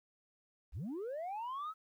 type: linear sweep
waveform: sine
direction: up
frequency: 38.36 to 1318.5 Hz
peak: -36 dBFS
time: 0.72-1.74 s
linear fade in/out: 50 ms
effects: tanh soft clip ceiling -37 dBFS + 12-bit